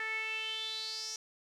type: tone with band-pass filter sweep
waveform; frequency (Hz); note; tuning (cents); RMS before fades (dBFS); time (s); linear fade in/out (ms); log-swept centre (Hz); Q
sawtooth; 440; A4; 0; -38; 0-1.16; 2; 1900 to 5800; 7
effects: none